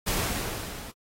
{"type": "noise with level ramp", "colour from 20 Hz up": "pink", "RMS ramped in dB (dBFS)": [-25, -43], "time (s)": [0.06, 0.92], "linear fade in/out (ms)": 20, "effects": ["AAC 48 kbps"]}